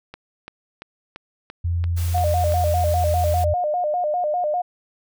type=click train; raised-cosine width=0.3 ms; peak=-20 dBFS; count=8; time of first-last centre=0.14-2.521 s; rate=2.94 Hz
type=tone with pitch glide; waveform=sine; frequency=85.7 to 83.94 Hz; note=F2 to E2; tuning=-32 to +32 cents; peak=-19 dBFS; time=1.64-3.54 s; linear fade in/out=10 ms; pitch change=-36 cents; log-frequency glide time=2.06-3 s
type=noise; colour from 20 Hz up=white; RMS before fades=-36 dBFS; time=1.96-3.45 s; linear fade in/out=20 ms
type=tone with vibrato; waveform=sine; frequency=657 Hz; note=E5; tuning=6 cents flat; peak=-19 dBFS; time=2.14-4.62 s; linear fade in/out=10 ms; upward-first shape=square; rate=5 Hz; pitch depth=150 cents each way
effects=none